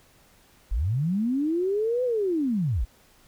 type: linear two-way sweep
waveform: sine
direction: up then down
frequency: 38.36 to 511 to 38.36 Hz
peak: -22 dBFS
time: 0.71-2.85 s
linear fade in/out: 10 ms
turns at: 2.04 s
effects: pink hiss -58 dBFS RMS until 3.27 s